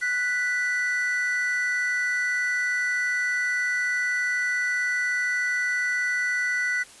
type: tone pair together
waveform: triangle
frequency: 1481.2 / 1975.5 Hz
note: F#6 / B6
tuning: +1 / 0 cents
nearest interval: perfect fourth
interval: 499 cents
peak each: -25 / -23 dBFS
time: 0.01-6.84 s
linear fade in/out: 20 ms
effects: white hiss -48 dBFS RMS until 7 s + resampled to 24000 Hz